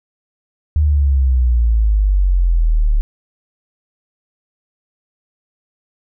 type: exponential sweep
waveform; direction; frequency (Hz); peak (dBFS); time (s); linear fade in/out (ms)
sine; down; 77.3 to 36; -10; 0.76-3.01; 0
effects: none